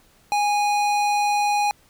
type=tone with hard clipping; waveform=sine; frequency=825 Hz; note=G#5; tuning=12 cents flat; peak=-20 dBFS; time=0.32-1.71 s; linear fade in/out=0 ms; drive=17 dB; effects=pink hiss -57 dBFS RMS until 1.89 s